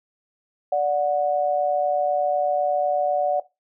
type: tone pair together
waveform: sine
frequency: 585 / 733 Hz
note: D5 / F#5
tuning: -7 / -16 cents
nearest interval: major third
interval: 391 cents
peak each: -21 dBFS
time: 0.72-3.4 s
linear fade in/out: 5 ms
effects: noise-tail reverb RT60 0.2 s tail -17 dB re dry